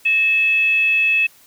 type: tone with frequency modulation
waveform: sine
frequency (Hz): 2600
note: E7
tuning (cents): -24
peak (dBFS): -13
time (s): 0.05-1.27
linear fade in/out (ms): 10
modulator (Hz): 750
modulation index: 0.2
effects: white hiss -50 dBFS RMS until 1.46 s